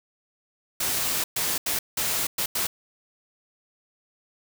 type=noise bursts at uneven times; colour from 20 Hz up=white; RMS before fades=-26 dBFS; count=6; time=0.8-1.24 / 1.36-1.58 / 1.66-1.79 / 1.97-2.27 / 2.38-2.46 / 2.55-2.67 s; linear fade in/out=5 ms; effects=none